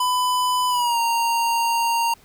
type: tone with pitch glide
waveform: square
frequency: 1000 to 927.7 Hz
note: B5 to A#5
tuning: +21 to -9 cents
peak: -19 dBFS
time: 0-2.14 s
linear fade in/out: 5 ms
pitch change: -130 cents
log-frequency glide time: 0.69-0.99 s
effects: pink hiss -53 dBFS RMS until 2.24 s